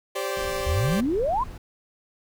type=chord; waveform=sawtooth; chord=G suspended fourth; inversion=none; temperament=equal with one note detuned; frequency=392 / 523.3 / 581.3 Hz; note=G4 / C5 / D5; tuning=0 / 0 / -18 cents; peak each=-27 dBFS; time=0.15-1.01 s; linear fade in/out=10 ms
type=noise; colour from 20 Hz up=brown; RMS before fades=-36 dBFS; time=0.36-1.58 s; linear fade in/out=5 ms
type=exponential sweep; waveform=sine; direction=up; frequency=65.41 to 1093 Hz; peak=-21 dBFS; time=0.66-1.44 s; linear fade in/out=10 ms
effects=none